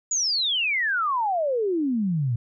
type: exponential sweep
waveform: sine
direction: down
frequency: 7000 to 111.8 Hz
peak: -21 dBFS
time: 0.11-2.36 s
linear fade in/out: 5 ms
effects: none